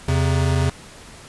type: tone pair together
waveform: square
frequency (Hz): 84.5 / 134.14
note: E2 / C3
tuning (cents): +43 / +43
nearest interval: minor sixth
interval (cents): 800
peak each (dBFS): -20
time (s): 0.08-0.7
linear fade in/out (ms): 5
effects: pink hiss -42 dBFS RMS until 1.28 s + resampled to 24000 Hz